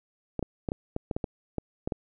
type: clicks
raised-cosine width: 2 ms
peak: -16 dBFS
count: 11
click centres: 0.393 / 0.427 / 0.688 / 0.719 / 0.964 / 1.112 / 1.165 / 1.242 / 1.583 / 1.875 / 1.922 s
effects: none